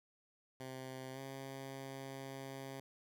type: tone with pitch glide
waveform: 10% pulse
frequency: 130.81 to 135.03 Hz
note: C3 to C#3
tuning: 0 to -45 cents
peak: -37 dBFS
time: 0.6-2.8 s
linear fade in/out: 2 ms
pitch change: +55 cents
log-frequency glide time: 1.13-1.19 s
effects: none